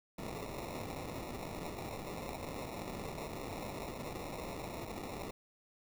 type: noise with sample-and-hold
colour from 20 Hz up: white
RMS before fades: -43 dBFS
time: 0.18-5.31 s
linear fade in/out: 5 ms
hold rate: 1575 Hz
effects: none